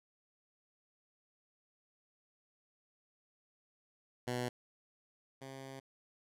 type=tone pair in turn; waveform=10% pulse; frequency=123.47 / 134.26 Hz; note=B2 / C3; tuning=0 / +45 cents; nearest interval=minor second; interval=145 cents; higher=second; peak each=-27 / -38 dBFS; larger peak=first; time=4.27-4.49 / 5.41-5.8 s; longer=second; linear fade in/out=10 ms; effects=low-pass 12000 Hz 12 dB/octave